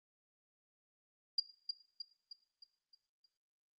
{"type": "tone with echo", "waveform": "sine", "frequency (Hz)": 4800, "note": "D8", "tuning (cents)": 37, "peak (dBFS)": -27, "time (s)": [1.38, 1.4], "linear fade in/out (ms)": 5, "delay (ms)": 310, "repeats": 6, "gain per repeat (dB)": -6, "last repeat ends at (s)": 3.26, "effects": ["noise-tail reverb RT60 0.6 s tail -17 dB re dry", "Opus 24 kbps"]}